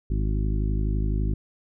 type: harmonic tone with a mistuned harmonic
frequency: 51.91 Hz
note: G#1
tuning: in tune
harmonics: 1 / 2 / 3 / 4 / 5 / 6 / 7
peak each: -23 / -29 / -33 / -35 / -37 / -39 / -40 dBFS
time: 0.1-1.34 s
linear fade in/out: 5 ms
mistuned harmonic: 7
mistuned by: +26 cents
effects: none